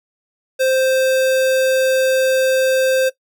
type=tone; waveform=square; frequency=523.3 Hz; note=C5; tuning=in tune; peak=-14 dBFS; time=0.59-3.1 s; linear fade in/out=20 ms; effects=noise-tail reverb RT60 0.1 s tail -17 dB re dry